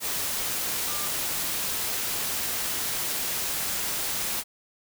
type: tone in noise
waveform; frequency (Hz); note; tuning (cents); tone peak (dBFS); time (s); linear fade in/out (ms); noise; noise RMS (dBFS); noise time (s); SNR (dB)
sine; 1194; D6; +28; -38; 0.86-1.11; 50; white; -29; 0-4.44; -12
effects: none